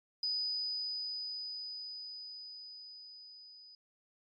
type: tone with level ramp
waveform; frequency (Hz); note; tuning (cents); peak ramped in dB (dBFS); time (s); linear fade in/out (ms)
sine; 4978; D#8; 0; -31 to -53; 0.23-3.75; 2
effects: MP3 64 kbps